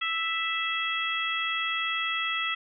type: harmonic tone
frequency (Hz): 659.3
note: E5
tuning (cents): 0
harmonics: 2 / 3 / 4 / 5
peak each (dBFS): -32 / -32 / -32 / -32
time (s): 0.01-2.55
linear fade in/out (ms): 10
effects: none